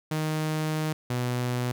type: tone pair in turn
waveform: sawtooth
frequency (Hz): 155.56 / 123.47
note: D#3 / B2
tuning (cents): 0 / 0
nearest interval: major third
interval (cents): 400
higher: first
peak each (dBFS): -22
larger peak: neither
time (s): 0.11-0.93 / 1.1-1.72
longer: first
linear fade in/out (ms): 5
effects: none